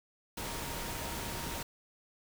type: tone in noise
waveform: sine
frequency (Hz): 932.3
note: A#5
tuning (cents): 0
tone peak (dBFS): -47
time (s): 0.37-1.63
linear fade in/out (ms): 5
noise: pink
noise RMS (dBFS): -39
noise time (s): 0.37-1.63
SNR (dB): -11
effects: none